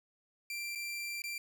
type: tone with dropouts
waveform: sawtooth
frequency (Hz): 2359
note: D7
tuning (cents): +7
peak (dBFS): -34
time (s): 0.5-1.38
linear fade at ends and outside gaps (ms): 2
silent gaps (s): 0.751-0.756 / 1.22-1.239
effects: 12-bit